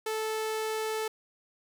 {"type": "tone", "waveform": "sawtooth", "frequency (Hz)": 437.5, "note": "A4", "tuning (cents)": -10, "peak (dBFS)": -26, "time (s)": [0.06, 1.08], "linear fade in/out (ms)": 5, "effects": []}